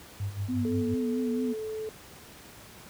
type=tone with tremolo; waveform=sine; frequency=100 Hz; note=G2; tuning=35 cents sharp; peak=-27 dBFS; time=0.2-0.94 s; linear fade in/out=0 ms; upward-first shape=sine; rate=5.7 Hz; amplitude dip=80%
type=tone with vibrato; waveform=sine; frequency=246.9 Hz; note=B3; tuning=in tune; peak=-27 dBFS; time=0.48-1.54 s; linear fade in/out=20 ms; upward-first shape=triangle; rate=4.5 Hz; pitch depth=58 cents each way
type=tone; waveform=sine; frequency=435.9 Hz; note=A4; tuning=16 cents flat; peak=-32 dBFS; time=0.65-1.89 s; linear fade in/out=0 ms
effects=pink hiss -49 dBFS RMS until 2.89 s + high-pass 60 Hz 12 dB/octave